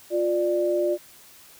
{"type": "tone pair together", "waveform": "sine", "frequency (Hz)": [352.3, 592.5], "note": ["F4", "D5"], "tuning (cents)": [15, 15], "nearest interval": "major sixth", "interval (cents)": 900, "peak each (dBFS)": -23, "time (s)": [0.1, 0.98], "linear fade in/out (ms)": 50, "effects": ["white hiss -50 dBFS RMS until 1.59 s"]}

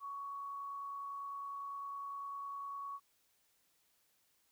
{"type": "tone with amplitude modulation", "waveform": "sine", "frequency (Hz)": 1118, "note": "C#6", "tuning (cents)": 14, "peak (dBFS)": -40, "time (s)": [0, 3], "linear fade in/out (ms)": 50, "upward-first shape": "sine", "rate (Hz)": 69.9, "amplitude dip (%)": 25, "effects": ["white hiss -75 dBFS RMS until 4.51 s"]}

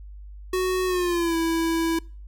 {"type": "tone with pitch glide", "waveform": "square", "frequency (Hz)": [370, 329.6], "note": ["F#4", "E4"], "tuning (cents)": [0, 0], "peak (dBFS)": -22, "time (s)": [0.53, 1.99], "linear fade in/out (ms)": 5, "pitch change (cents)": -200, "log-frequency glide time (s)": [0.86, 1.36], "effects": ["noise-tail reverb RT60 0.4 s tail -25 dB re dry", "added 50 Hz sine -38 dBFS peak until 2.27 s"]}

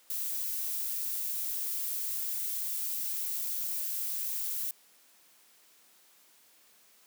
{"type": "noise", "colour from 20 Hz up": "violet", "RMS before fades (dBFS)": -34, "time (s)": [0.1, 4.71], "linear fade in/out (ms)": 2, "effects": ["white hiss -62 dBFS RMS until 7.06 s", "high-pass 200 Hz 12 dB/octave"]}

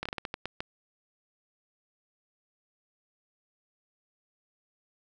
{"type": "slowing click train", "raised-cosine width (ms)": 0.3, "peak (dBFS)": -17, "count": 9, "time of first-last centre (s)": [0.03, 0.605], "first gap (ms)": 25, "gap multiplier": 1.29, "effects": []}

